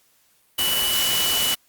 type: tone in noise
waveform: sine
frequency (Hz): 2960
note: F#7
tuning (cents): 0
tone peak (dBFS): -22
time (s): 0.58-1.55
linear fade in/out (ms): 10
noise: white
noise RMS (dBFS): -23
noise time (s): 0.58-1.55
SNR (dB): -2
effects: white hiss -61 dBFS RMS until 1.68 s + Opus 48 kbps